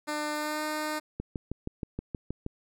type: tone with pitch glide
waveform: 10% pulse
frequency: 300 to 305.6 Hz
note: D4 to D#4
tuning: +37 to -31 cents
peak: -22 dBFS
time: 0.07-1 s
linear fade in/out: 20 ms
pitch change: +32 cents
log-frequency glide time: 0.34-0.63 s
type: click train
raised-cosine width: 3 ms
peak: -20 dBFS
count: 9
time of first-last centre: 1.2-2.464 s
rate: 6.33 Hz
effects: none